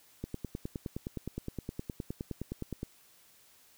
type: click train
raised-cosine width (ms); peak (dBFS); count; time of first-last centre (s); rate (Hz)
3; -23; 26; 0.24-2.831; 9.65
effects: white hiss -62 dBFS RMS until 3.77 s